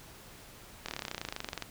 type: slowing click train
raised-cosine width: 0.2 ms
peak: -18 dBFS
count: 23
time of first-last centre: 0.86-1.623 s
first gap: 25 ms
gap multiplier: 1.03
effects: pink hiss -52 dBFS RMS until 1.7 s